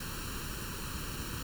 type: noise with comb filter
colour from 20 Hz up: pink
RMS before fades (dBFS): -39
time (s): 0-1.43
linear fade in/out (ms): 5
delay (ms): 0.71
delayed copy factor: +0.75
effects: none